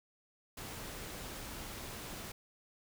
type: noise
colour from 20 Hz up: pink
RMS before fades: -45 dBFS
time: 0.57-2.32 s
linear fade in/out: 5 ms
effects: none